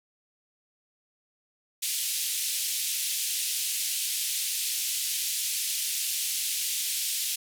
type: band-pass noise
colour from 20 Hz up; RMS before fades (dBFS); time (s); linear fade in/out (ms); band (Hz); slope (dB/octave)
white; -30; 1.82-7.36; 10; 2600 to 13000; 24
effects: none